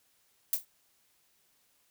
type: noise with exponential decay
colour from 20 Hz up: violet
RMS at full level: -24 dBFS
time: 0.53-0.65 s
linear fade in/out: 2 ms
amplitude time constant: 26 ms
effects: white hiss -70 dBFS RMS until 1.9 s